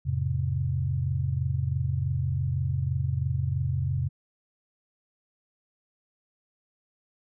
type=chord; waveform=sine; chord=F major; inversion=none; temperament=equal with one note detuned; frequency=87.31 / 110 / 133.33 Hz; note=F2 / A2 / C3; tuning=0 / 0 / +33 cents; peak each=-29 / -32 / -27 dBFS; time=0.05-4.09 s; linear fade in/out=20 ms; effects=none